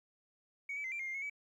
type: tone with pitch steps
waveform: sine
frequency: 2242 / 2298 / 2067 / 2358 / 2128 / 2107 / 2181 / 2285 Hz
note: C#7 / D7 / C7 / D7 / C7 / C7 / C#7 / D7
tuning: +19 / -38 / -22 / +6 / +29 / +12 / -29 / -48 cents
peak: -36 dBFS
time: 0.69-1.298 s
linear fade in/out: 5 ms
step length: 76 ms
effects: tanh soft clip ceiling -34 dBFS + 12-bit